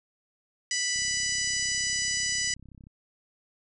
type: harmonic tone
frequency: 987.8 Hz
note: B5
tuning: in tune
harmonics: 2 / 3 / 4 / 5 / 6 / 7 / 8 / 9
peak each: -32 / -36 / -42 / -32 / -32 / -36 / -36 / -44 dBFS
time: 0.71-2.54 s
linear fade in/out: 2 ms
type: click train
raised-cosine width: 5 ms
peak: -37 dBFS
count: 64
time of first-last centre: 0.96-2.869 s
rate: 33 Hz
effects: none